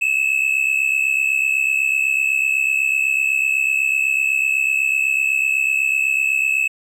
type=tone pair together; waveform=triangle; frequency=2569 / 2637 Hz; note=E7 / E7; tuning=-45 / 0 cents; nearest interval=unison; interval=45 cents; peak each=-17 dBFS; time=0.01-6.68 s; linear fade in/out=10 ms; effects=none